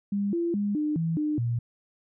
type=tone with pitch steps; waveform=sine; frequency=201.4 / 340.5 / 204.3 / 301.4 / 164 / 301.8 / 118.3 Hz; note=G3 / F4 / G#3 / D4 / E3 / D4 / A#2; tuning=+47 / -44 / -28 / +45 / -9 / +47 / +26 cents; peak=-24 dBFS; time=0.12-1.59 s; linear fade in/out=5 ms; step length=210 ms; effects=none